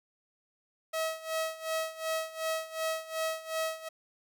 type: tone with tremolo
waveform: sawtooth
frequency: 642 Hz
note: E5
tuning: 46 cents flat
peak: -25 dBFS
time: 0.93-3.89 s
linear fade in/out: 10 ms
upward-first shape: sine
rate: 2.7 Hz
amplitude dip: 85%
effects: none